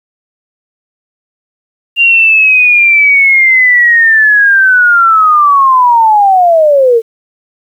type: linear sweep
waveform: sine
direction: down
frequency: 2794 to 440 Hz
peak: -3 dBFS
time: 1.96-7.02 s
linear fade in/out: 50 ms
effects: 7-bit